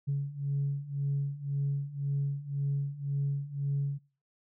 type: beating tone pair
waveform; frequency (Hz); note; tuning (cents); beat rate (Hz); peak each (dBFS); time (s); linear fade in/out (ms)
sine; 139.5 / 141.4; C#3 / C#3; +11 / +35; 1.9; -33 / -30; 0.07-3.99; 20
effects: noise-tail reverb RT60 0.5 s tail -26 dB re dry + tanh soft clip ceiling -23 dBFS